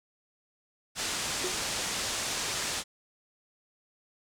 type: low-pass noise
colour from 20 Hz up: white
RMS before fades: -33 dBFS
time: 0.95-2.84 s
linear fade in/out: 50 ms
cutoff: 8200 Hz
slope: 24 dB/octave
type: tone with exponential decay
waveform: sine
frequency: 366.4 Hz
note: F#4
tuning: 17 cents flat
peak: -29 dBFS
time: 1.44-1.66 s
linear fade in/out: 2 ms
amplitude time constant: 47 ms
effects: none